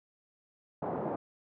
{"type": "band-pass noise", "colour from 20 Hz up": "white", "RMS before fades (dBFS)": -35, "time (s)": [0.82, 1.16], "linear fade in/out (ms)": 5, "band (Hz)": [120, 840], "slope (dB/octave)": 24, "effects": []}